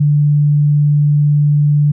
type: tone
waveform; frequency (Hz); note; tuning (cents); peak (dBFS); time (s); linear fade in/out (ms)
sine; 147; D3; +2; -8; 0-1.92; 10
effects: none